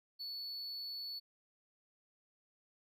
triangle tone, 4435 Hz, C#8, in tune, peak -40 dBFS, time 0.19-1.2 s, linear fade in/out 20 ms, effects none

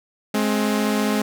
sawtooth tone pair together, 210.8 / 265.6 Hz, G#3 / C4, +26 / +26 cents, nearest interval major third, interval 400 cents, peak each -16 / -20 dBFS, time 0.34-1.22 s, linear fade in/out 5 ms, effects none

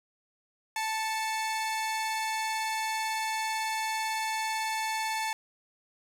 sawtooth tone pair together, 880 / 2209 Hz, A5 / C#7, 0 / -7 cents, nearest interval octave + major third, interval 1593 cents, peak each -26 / -34 dBFS, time 0.76-5.33 s, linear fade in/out 2 ms, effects low-pass 12000 Hz 12 dB/octave + 9-bit

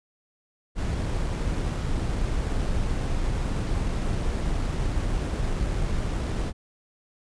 brown noise with sample-and-hold, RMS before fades -26 dBFS, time 0.75-6.53 s, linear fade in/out 50 ms, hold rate 8820 Hz, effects resampled to 22050 Hz

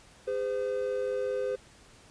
triangle tone pair together, 407.2 / 512 Hz, G#4 / C5, -34 / -38 cents, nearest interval major third, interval 396 cents, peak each -31 / -28 dBFS, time 0.27-1.56 s, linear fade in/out 10 ms, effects pink hiss -56 dBFS RMS until 2.1 s + resampled to 22050 Hz

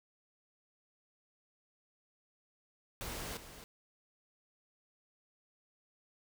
pink noise with echo, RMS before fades -42 dBFS, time 3.01-3.37 s, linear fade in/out 0 ms, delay 270 ms, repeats 1, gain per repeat -10 dB, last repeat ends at 3.64 s, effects none

